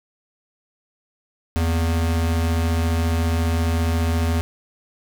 square tone pair together, 83.1 / 234.7 Hz, E2 / A#3, +15 / +12 cents, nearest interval octave + tritone, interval 1797 cents, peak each -19 / -30 dBFS, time 1.56-4.41 s, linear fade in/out 0 ms, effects none

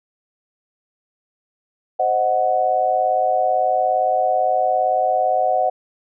sine chord, C diminished, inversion none, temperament equal, 523.3 / 622.3 / 740 Hz, C5 / Eb5 / Gb5, 0 / 0 / 0 cents, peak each -23 / -21 / -17 dBFS, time 1.99-5.7 s, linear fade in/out 10 ms, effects none

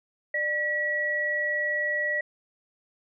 sine tone pair together, 597 / 1929.6 Hz, D5 / B6, +28 / -41 cents, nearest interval octave + minor sixth, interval 2031 cents, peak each -32 / -25 dBFS, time 0.34-2.21 s, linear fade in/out 5 ms, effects none

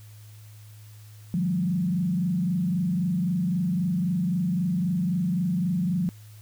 sine tone with frequency modulation, 178.4 Hz, F3, 37 cents sharp, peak -22 dBFS, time 1.34-6.09 s, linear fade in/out 0 ms, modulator 23.8 Hz, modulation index 0.89, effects added 106 Hz sine -44 dBFS peak until 6.41 s + white hiss -56 dBFS RMS until 6.41 s

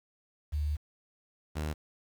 sine / sawtooth tone pair in turn, 74.3 / 76.61 Hz, D2 / D#2, +21 / -26 cents, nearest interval minor second, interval 53 cents, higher second, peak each -28 dBFS, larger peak neither, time 0.52-0.77 / 1.55-1.74 s, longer first, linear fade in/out 20 ms, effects 9-bit

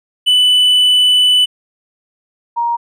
triangle / sine tone pair in turn, 2987 / 940.8 Hz, F#7 / A#5, +16 / +16 cents, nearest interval octave + minor sixth, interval 2000 cents, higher first, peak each -6 / -13 dBFS, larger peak first, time 0.26-1.46 / 2.56-2.77 s, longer first, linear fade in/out 20 ms, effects none

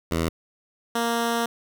10% pulse tone pair in turn, 82.41 / 233.1 Hz, E2 / A#3, 0 / 0 cents, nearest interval octave + tritone, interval 1800 cents, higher second, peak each -14 dBFS, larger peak neither, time 0.11-0.29 / 0.95-1.46 s, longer second, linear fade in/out 5 ms, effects none

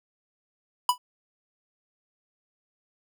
square tone with exponential decay, 988 Hz, B5, in tune, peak -15 dBFS, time 0.89-0.98 s, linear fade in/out 2 ms, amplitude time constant 18 ms, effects none

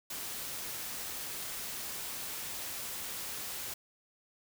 white noise, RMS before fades -40 dBFS, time 0.1-3.74 s, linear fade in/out 5 ms, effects none

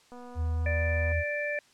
click train, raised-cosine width 1 ms, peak -34 dBFS, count 246, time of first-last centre 0.12-1.12 s, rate 245 Hz
sine tone with pitch glide, 79.5 to 81.5 Hz, D#2 to E2, +38 to -19 cents, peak -26 dBFS, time 0.35-1.24 s, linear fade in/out 50 ms, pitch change +43 cents, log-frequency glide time 0.51-0.82 s
harmonic tone, 587.3 Hz, D5, in tune, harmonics 1 / 3 / 4, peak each -32 / -33 / -35 dBFS, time 0.66-1.59 s, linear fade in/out 2 ms
effects white hiss -61 dBFS RMS until 1.73 s + low-pass 7000 Hz 12 dB/octave

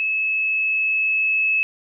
sine tone with level ramp, 2593 Hz, E7, 29 cents flat, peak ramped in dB -19 to -16 dBFS, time 0-1.63 s, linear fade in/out 0 ms, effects none

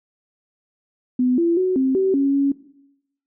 sine tone with pitch steps, 251.2 / 338.6 / 370.5 / 263.8 / 382.5 / 276.7 / 278.5 Hz, B3 / E4 / F#4 / C4 / G4 / C#4 / C#4, +30 / +46 / +2 / +14 / -42 / -3 / +8 cents, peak -15 dBFS, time 1.19-2.52 s, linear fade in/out 5 ms, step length 190 ms, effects noise-tail reverb RT60 0.8 s tail -17 dB re dry

